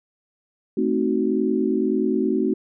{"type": "chord", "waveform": "sine", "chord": "A diminished seventh", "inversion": "none", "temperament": "equal with one note detuned", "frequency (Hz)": [220, 261.6, 311.1, 373], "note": ["A3", "C4", "Eb4", "Gb4"], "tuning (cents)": [0, 0, 0, 14], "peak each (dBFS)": [-24, -24, -25, -23], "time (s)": [0.77, 2.54], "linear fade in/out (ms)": 5, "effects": []}